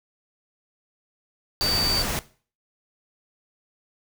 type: tone in noise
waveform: sine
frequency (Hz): 4609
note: D8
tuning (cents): -33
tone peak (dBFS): -22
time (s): 1.61-2.02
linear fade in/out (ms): 0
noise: pink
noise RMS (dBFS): -27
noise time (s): 1.61-2.19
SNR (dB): +2
effects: noise-tail reverb RT60 0.4 s tail -17 dB re dry